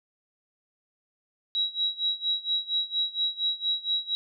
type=tone with tremolo; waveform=sine; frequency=3868 Hz; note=B7; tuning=37 cents flat; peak=-22 dBFS; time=1.55-4.15 s; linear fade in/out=0 ms; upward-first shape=sine; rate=4.3 Hz; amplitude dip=90%; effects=none